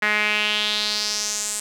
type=tone with band-pass filter sweep; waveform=sawtooth; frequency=210.5 Hz; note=G#3; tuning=24 cents sharp; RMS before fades=-23 dBFS; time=0.02-1.6 s; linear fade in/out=5 ms; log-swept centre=1900 to 8300 Hz; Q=3.6; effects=8-bit